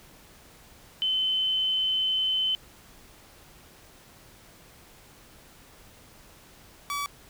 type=tone pair in turn; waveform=sine / sawtooth; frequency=3055 / 1144.3 Hz; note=G7 / D6; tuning=-45 / -45 cents; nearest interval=octave + perfect fourth; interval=1700 cents; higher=first; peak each=-23 / -25 dBFS; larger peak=first; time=1.02-2.55 / 6.9-7.06 s; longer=first; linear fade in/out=0 ms; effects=pink hiss -53 dBFS RMS until 7.29 s